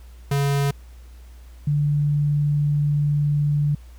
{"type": "tone pair in turn", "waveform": ["square", "sine"], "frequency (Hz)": [140.7, 146.48], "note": ["C#3", "D3"], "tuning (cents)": [26, -4], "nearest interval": "minor second", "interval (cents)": 70, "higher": "second", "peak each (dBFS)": [-19, -17], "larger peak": "second", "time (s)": [[0.31, 0.71], [1.67, 3.75]], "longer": "second", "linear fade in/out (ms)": 5, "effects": ["added 60 Hz sine -40 dBFS peak until 3.98 s", "pink hiss -56 dBFS RMS until 3.98 s"]}